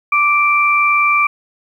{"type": "tone pair together", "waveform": "sine", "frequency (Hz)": [1172.5, 2349], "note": ["D6", "D7"], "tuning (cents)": [-3, 0], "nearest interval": "octave", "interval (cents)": 1203, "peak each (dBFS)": -13, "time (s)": [0.12, 1.27], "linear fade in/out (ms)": 5, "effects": ["8-bit"]}